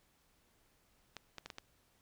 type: clicks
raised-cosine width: 0.2 ms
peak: -27 dBFS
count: 5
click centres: 1.167 / 1.383 / 1.46 / 1.502 / 1.584 s
effects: pink hiss -72 dBFS RMS until 2.01 s